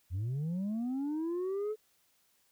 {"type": "linear sweep", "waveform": "sine", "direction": "up", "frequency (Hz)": [82.41, 437.5], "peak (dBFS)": -29, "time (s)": [0.1, 1.76], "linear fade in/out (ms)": 50, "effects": ["tanh soft clip ceiling -31 dBFS", "white hiss -71 dBFS RMS until 2.51 s"]}